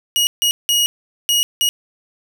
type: tone bursts at uneven times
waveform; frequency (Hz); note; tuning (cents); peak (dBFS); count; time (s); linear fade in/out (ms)
sawtooth; 2891; F#7; -41; -10; 5; 0.16-0.27 / 0.42-0.51 / 0.69-0.86 / 1.29-1.43 / 1.61-1.69; 0
effects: none